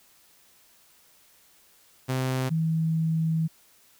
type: tone pair in turn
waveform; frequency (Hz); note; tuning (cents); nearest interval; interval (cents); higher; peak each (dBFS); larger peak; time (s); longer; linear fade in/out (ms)
sawtooth / sine; 130 / 161.33; C3 / E3; -11 / -37; major third; 374; second; -21 / -22; first; 2.08-2.5 / 2.5-3.48; second; 20
effects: white hiss -59 dBFS RMS until 3.99 s